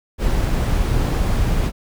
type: noise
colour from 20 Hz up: brown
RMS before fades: -18 dBFS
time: 0.18-1.72 s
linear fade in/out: 50 ms
effects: none